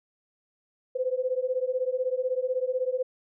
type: beating tone pair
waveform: sine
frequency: 503 / 519 Hz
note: B4 / C5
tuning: +32 / -14 cents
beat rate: 16 Hz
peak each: -28 dBFS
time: 0.95-3.03 s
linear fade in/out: 10 ms
effects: none